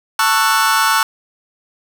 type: chord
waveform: 40% pulse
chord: F# minor seventh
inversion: first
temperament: just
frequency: 888 / 1110 / 1332 / 1480 Hz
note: A5 / C#6 / E6 / F#6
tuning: +16 / +2 / +18 / 0 cents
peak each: -17 dBFS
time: 0.19-1.03 s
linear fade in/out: 2 ms
effects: none